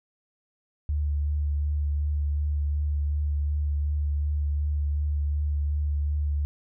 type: tone with vibrato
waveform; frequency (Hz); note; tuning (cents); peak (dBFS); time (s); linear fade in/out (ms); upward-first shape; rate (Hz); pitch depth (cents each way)
sine; 73.42; D2; 0; -23; 0.89-6.45; 0; sine; 2.7; 17
effects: none